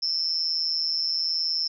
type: tone with amplitude modulation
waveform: sine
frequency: 5310 Hz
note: E8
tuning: 12 cents sharp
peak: -19 dBFS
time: 0.02-1.68 s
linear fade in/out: 10 ms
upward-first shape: sine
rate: 161 Hz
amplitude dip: 100%
effects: none